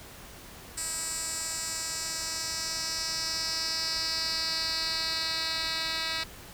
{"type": "tone with band-pass filter sweep", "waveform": "10% pulse", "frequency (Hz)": 323.2, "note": "E4", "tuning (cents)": -34, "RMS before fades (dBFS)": -32, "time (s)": [0.77, 6.24], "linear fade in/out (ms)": 10, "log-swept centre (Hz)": [8000, 3600], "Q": 3.3, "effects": ["pink hiss -47 dBFS RMS until 6.53 s"]}